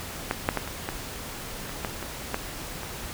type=clicks; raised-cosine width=0.5 ms; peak=-9 / -6 / -10 / -20 / -14 / -22 / -13 / -19 / -11 / -21 dBFS; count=10; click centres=0.311 / 0.489 / 0.573 / 0.676 / 0.889 / 1.694 / 1.848 / 2.027 / 2.344 / 2.833 s; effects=pink hiss -37 dBFS RMS until 3.13 s